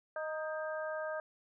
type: harmonic tone with a mistuned harmonic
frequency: 311.1 Hz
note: D#4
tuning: in tune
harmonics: 2 / 3 / 4 / 5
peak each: -37 / -47 / -45 / -43 dBFS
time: 0.16-1.2 s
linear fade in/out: 2 ms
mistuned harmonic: 5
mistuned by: +37 cents
effects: none